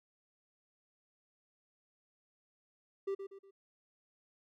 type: tone with echo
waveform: triangle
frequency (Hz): 392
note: G4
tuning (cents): 0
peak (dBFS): -31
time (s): 3.07-3.15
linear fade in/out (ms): 10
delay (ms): 120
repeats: 3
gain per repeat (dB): -8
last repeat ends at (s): 3.51
effects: none